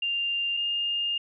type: tone pair in turn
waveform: sine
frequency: 2794 / 2820 Hz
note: F7 / F7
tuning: 0 / +16 cents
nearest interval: unison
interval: 16 cents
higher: second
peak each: -25 dBFS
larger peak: neither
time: 0.02-0.57 / 0.57-1.18 s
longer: second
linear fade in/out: 5 ms
effects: none